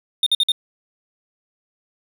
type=tone bursts; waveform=triangle; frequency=3647 Hz; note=A#7; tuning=39 cents flat; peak=-12 dBFS; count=4; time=0.23-0.519 s; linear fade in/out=2 ms; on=34 ms; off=51 ms; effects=none